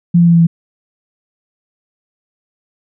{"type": "tone with pitch steps", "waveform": "sine", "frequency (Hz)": [172.6, 171.11, 169.63, 168.17, 166.72], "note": ["F3", "F3", "E3", "E3", "E3"], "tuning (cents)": [-20, -35, 50, 35, 20], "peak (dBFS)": -5, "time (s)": [0.14, 0.47], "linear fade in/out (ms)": 10, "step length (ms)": 66, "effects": []}